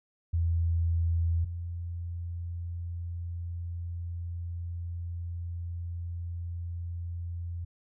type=tone pair in turn; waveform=sine; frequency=83.8 / 85.91 Hz; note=E2 / F2; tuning=+29 / -28 cents; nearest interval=unison; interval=43 cents; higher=second; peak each=-24 / -33 dBFS; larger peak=first; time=0.33-1.45 / 1.45-7.65 s; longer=second; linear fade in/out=10 ms; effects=none